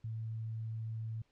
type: tone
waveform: sine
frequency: 111.6 Hz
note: A2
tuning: 25 cents sharp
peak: -37 dBFS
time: 0.04-1.22 s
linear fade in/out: 5 ms
effects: pink hiss -75 dBFS RMS until 1.31 s + low-pass 5000 Hz 12 dB/octave